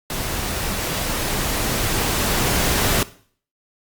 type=noise with level ramp; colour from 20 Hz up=pink; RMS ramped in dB=-26 to -18 dBFS; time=0.1-3.03 s; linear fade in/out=2 ms; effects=noise-tail reverb RT60 0.5 s tail -18 dB re dry + Opus 48 kbps